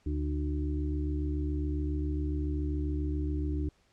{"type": "harmonic tone with a mistuned harmonic", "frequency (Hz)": 73.42, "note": "D2", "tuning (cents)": 0, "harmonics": [1, 2, 4, 5], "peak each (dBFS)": [-30, -40, -35, -42], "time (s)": [0.06, 3.69], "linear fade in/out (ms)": 5, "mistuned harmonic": 4, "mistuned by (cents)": 36, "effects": ["pink hiss -68 dBFS RMS until 3.92 s", "low-pass 7000 Hz 12 dB/octave"]}